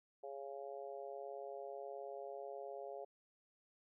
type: harmonic tone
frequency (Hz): 138.59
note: C#3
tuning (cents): 0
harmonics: 3 / 4 / 5 / 6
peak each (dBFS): -50 / -49 / -50 / -58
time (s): 0.23-3.05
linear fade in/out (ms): 10
effects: none